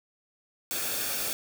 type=noise with comb filter; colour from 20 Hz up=white; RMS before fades=-31 dBFS; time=0.71-1.33 s; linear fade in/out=0 ms; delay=1 ms; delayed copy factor=-0.5; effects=none